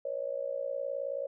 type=tone with amplitude modulation; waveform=sine; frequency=554.4 Hz; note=C#5; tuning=in tune; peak=-28 dBFS; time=0.05-1.27 s; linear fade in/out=5 ms; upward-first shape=sine; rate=59.1 Hz; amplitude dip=90%; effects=none